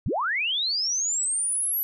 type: linear sweep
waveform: sine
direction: up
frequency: 52 to 11930 Hz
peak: -23 dBFS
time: 0.06-1.83 s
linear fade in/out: 0 ms
effects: none